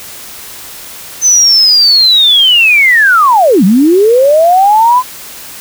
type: linear two-way sweep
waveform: sine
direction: down then up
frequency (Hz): 6190 to 175.7 to 1029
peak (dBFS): -3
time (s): 1.21-5.03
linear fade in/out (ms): 50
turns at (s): 3.64
effects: white hiss -28 dBFS RMS until 5.6 s